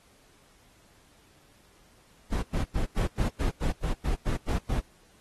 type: noise bursts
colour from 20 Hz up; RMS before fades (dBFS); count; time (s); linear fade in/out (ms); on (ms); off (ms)
brown; -26; 12; 2.31-4.806; 20; 120; 96
effects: pink hiss -61 dBFS RMS until 5.2 s + AAC 32 kbps